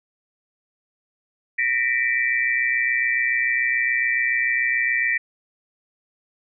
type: tone cluster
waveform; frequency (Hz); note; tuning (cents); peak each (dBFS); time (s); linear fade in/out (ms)
sine; 1836 / 1963 / 2335; A#6 / B6 / D7; -27 / -11 / -11; -23; 1.58-5.18; 10
effects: none